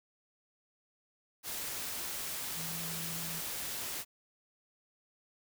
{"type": "tone in noise", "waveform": "sine", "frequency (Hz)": 165.3, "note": "E3", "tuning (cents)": 5, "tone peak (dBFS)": -44, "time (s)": [2.54, 3.43], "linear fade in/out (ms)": 50, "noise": "white", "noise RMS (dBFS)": -39, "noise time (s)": [1.43, 4.05], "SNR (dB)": -8, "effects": []}